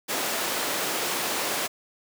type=high-pass noise; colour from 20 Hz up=pink; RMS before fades=-28 dBFS; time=0.08-1.68 s; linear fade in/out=20 ms; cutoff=370 Hz; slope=12 dB/octave; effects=none